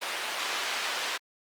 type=band-pass noise; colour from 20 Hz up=white; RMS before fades=-32 dBFS; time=0.01-1.18 s; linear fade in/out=20 ms; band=550 to 3600 Hz; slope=12 dB/octave; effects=Opus 32 kbps